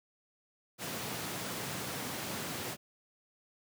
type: high-pass noise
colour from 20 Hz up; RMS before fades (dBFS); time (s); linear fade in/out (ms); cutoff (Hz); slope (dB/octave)
pink; -39; 0.78-2.77; 50; 110; 24
effects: none